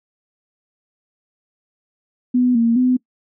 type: tone with pitch steps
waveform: sine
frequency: 248.7 / 231.4 / 252.6 Hz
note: B3 / A#3 / B3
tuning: +12 / -13 / +39 cents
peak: -12 dBFS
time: 2.34-2.97 s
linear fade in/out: 10 ms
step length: 210 ms
effects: noise-tail reverb RT60 0.1 s tail -23 dB re dry